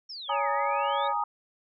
sine exponential two-way sweep, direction down then up, 5588 to 1756 to 3834 Hz, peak -37 dBFS, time 0.09-1.08 s, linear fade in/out 10 ms, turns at 0.5 s
harmonic tone, 562 Hz, C#5, 24 cents sharp, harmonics 1 / 3 / 4, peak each -31 / -41 / -43 dBFS, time 0.28-1.14 s, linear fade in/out 50 ms
sine chord, Ab suspended second, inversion none, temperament equal, 830.6 / 932.3 / 1244.5 Hz, Ab5 / Bb5 / Eb6, 0 / 0 / 0 cents, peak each -30 dBFS, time 0.29-1.24 s, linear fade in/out 5 ms
effects none

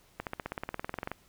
accelerating click train, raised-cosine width 0.5 ms, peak -19 dBFS, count 18, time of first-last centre 0.2-1.116 s, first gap 68 ms, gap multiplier 0.97, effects pink hiss -63 dBFS RMS until 1.28 s

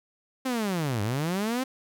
sawtooth linear two-way sweep, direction down then up, 266.8 to 98 to 266.8 Hz, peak -22 dBFS, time 0.45-1.64 s, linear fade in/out 10 ms, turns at 1.02 s, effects none

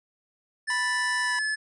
square tone with pitch glide, 1760 to 1725.8 Hz, A6 to A6, 0 to -34 cents, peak -26 dBFS, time 0.67-1.56 s, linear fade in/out 20 ms, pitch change -34 cents, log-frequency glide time 1.21-1.4 s
sawtooth tone, 984 Hz, B5, 7 cents flat, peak -26 dBFS, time 0.7-1.39 s, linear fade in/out 2 ms
effects resampled to 24000 Hz

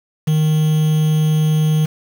triangle tone with quantisation, 155 Hz, D#3, 6 cents flat, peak -10 dBFS, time 0.27-1.86 s, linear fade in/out 10 ms, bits 5, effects none

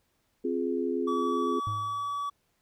sine chord, F minor, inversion second, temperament just, 261.9 / 349.2 / 419.1 Hz, C4 / F4 / Ab4, +2 / 0 / +16 cents, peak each -31 dBFS, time 0.44-1.6 s, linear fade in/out 10 ms
triangle tone, 1143 Hz, D6, 47 cents flat, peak -28 dBFS, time 1.07-2.3 s, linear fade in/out 10 ms
triangle tone with exponential decay, 105.5 Hz, G#2, 28 cents sharp, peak -28 dBFS, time 1.67-2.27 s, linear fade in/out 0 ms, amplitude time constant 130 ms
effects pink hiss -73 dBFS RMS until 2.61 s

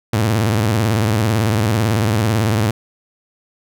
sawtooth tone with vibrato, 108.5 Hz, A2, 24 cents flat, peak -10 dBFS, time 0.13-2.71 s, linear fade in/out 5 ms, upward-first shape square, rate 18 Hz, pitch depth 130 cents each way, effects none

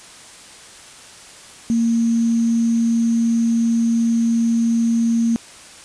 sine tone with sample-and-hold, 230.7 Hz, A#3, 18 cents flat, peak -14 dBFS, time 1.7-5.36 s, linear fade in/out 0 ms, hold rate 6300 Hz, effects white hiss -41 dBFS RMS until 5.84 s + resampled to 22050 Hz

